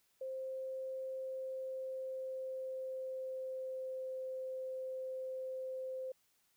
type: tone with pitch glide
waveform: sine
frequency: 525 to 519.9 Hz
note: C5 to C5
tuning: +6 to -11 cents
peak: -39 dBFS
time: 0.21-6.12 s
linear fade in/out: 5 ms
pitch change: -17 cents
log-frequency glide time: 1.03-4.21 s
effects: white hiss -75 dBFS RMS until 6.56 s